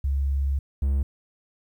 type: tone pair in turn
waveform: sine / triangle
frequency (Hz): 69 / 68.73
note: C#2 / C#2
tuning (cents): -7 / -14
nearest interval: unison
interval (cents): 7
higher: first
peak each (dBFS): -21 / -18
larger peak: second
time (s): 0.04-0.59 / 0.82-1.03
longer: first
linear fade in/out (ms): 5
effects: 10-bit